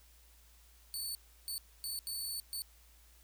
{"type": "tone bursts at uneven times", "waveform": "15% pulse", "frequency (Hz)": 4483, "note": "C#8", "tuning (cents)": 19, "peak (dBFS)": -31, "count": 5, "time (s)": [[0.94, 1.15], [1.48, 1.58], [1.84, 1.99], [2.07, 2.4], [2.53, 2.62]], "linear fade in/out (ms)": 0, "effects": ["added 57 Hz sine -61 dBFS peak until 3.23 s", "white hiss -65 dBFS RMS until 3.23 s"]}